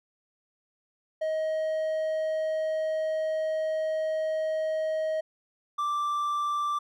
triangle tone pair in turn, 630 / 1174.3 Hz, D#5 / D6, +21 / -1 cents, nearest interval major seventh, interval 1078 cents, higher second, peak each -24 dBFS, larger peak neither, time 1.21-5.21 / 5.78-6.79 s, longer first, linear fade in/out 10 ms, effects none

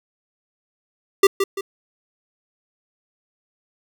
square tone with echo, 392.4 Hz, G4, 2 cents sharp, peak -9 dBFS, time 1.23-1.27 s, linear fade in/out 5 ms, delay 170 ms, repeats 2, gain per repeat -8 dB, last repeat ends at 1.61 s, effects none

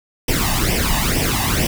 pink noise with flanger, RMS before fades -18 dBFS, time 0.28-1.67 s, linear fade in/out 5 ms, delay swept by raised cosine 0.36 to 1.1 ms, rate 2.2 Hz, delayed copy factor +0.75, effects none

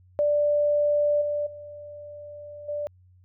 sine tone with level steps, 588 Hz, D5, 2 cents sharp, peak -19 / -24 / -38 / -27 dBFS, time 0.19-2.87 s, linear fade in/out 0 ms, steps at 1.21 / 1.46 / 2.68 s, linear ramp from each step 10 ms, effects added 91 Hz sine -53 dBFS peak until 3.24 s

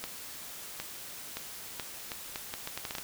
accelerating click train, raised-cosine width 0.2 ms, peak -18 dBFS, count 13, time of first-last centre 0.04-2.984 s, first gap 760 ms, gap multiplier 0.75, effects white hiss -44 dBFS RMS until 3.03 s

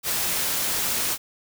white noise, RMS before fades -25 dBFS, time 0.03-1.18 s, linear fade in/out 50 ms, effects none

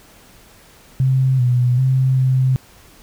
sine tone with pitch steps, 131.5 / 123.7 / 131.1 / 130.2 Hz, C3 / B2 / C3 / C3, +9 / +3 / +4 / -8 cents, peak -12 dBFS, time 1-2.56 s, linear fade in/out 0 ms, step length 390 ms, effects pink hiss -47 dBFS RMS until 3.02 s

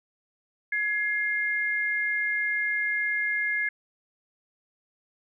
sine tone pair together, 1680.3 / 2117 Hz, G#6 / C7, +20 / +20 cents, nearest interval major third, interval 400 cents, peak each -27 dBFS, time 0.72-3.69 s, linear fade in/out 5 ms, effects none

